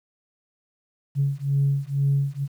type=beating tone pair; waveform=sine; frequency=138.59 / 140.69 Hz; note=C#3 / C#3; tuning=0 / +26 cents; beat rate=2.1 Hz; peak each=-22 dBFS; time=1.15-2.48 s; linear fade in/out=50 ms; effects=tanh soft clip ceiling -13 dBFS + 9-bit